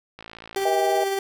click train, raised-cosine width 0.3 ms, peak -23 dBFS, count 26, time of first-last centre 0.19-0.636 s, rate 56 Hz
30% pulse tone with tremolo, 391.1 Hz, G4, 4 cents flat, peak -19 dBFS, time 0.56-1.19 s, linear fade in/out 2 ms, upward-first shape sine, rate 18 Hz, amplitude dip 30%
harmonic tone, 160.2 Hz, E3, 49 cents flat, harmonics 3 / 4 / 5, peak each -28 / -24 / -23 dBFS, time 0.65-1.04 s, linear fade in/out 5 ms
effects none

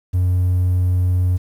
triangle tone, 90.7 Hz, F#2, 34 cents flat, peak -11 dBFS, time 0.13-1.38 s, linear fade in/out 20 ms, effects tanh soft clip ceiling -8 dBFS + 8-bit

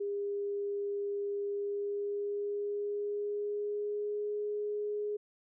sine tone with pitch glide, 404.6 to 416.7 Hz, G#4 to G#4, -45 to +6 cents, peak -32 dBFS, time 0-5.17 s, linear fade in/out 10 ms, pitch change +51 cents, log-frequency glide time 1.46-4.35 s, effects none

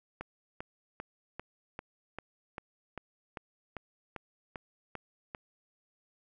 click train, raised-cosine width 0.5 ms, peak -24 dBFS, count 14, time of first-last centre 0.21-5.348 s, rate 2.53 Hz, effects none

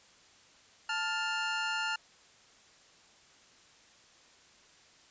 25% pulse tone pair together, 880 / 1404.2 Hz, A5 / F6, 0 / +9 cents, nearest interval minor sixth, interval 809 cents, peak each -32 / -29 dBFS, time 0.89-1.96 s, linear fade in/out 5 ms, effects white hiss -60 dBFS RMS until 5.1 s + resampled to 16000 Hz

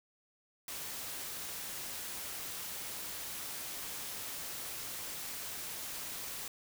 white noise, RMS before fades -42 dBFS, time 0.68-6.48 s, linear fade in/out 2 ms, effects none

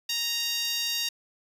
10% pulse tone with high-pass filter, 932.3 Hz, A#5, in tune, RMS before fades -29 dBFS, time 0.09-1.09 s, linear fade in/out 5 ms, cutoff 3300 Hz, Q 1.1, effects resampled to 32000 Hz

